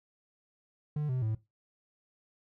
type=tone with pitch steps; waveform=triangle; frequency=149.8 / 128.17 / 109.66 Hz; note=D3 / C3 / A2; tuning=+35 / -35 / -5 cents; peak=-27 dBFS; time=0.96-1.35 s; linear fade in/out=5 ms; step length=130 ms; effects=noise-tail reverb RT60 0.2 s tail -17 dB re dry